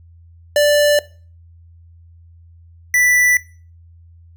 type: tone pair in turn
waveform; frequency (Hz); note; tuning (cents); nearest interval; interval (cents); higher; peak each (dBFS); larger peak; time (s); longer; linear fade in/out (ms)
square; 587.3 / 1975.4; D5 / B6; 0 / 0; octave + major sixth; 2100; second; -11 / -12; first; 0.56-0.99 / 2.94-3.37; neither; 2
effects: noise-tail reverb RT60 0.4 s tail -20 dB re dry + added 84 Hz sine -42 dBFS peak until 4.36 s